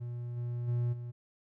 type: tone with level steps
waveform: triangle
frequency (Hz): 120.4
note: B2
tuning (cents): -44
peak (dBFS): -34 / -31 / -26 / -36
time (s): 0-1.12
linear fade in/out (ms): 20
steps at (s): 0.36 / 0.67 / 0.92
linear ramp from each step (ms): 20
effects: none